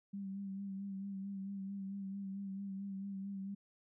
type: tone with vibrato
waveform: sine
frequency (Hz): 196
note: G3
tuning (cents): 0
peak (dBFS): -40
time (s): 0.13-3.55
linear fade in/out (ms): 10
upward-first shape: sine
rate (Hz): 4.5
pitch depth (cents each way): 34
effects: none